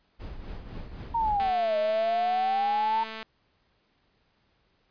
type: noise with tremolo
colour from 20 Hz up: brown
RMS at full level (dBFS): -36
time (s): 0.19-1.51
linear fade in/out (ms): 20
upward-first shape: triangle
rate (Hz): 3.9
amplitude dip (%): 60
type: exponential two-way sweep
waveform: sine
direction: down then up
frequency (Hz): 939 to 622.3 to 905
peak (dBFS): -23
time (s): 1.14-3.04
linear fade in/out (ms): 10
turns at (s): 1.78
type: click train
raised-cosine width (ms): 0.3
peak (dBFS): -23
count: 405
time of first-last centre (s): 1.4-3.228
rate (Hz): 221
effects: pink hiss -69 dBFS RMS until 4.9 s + resampled to 11025 Hz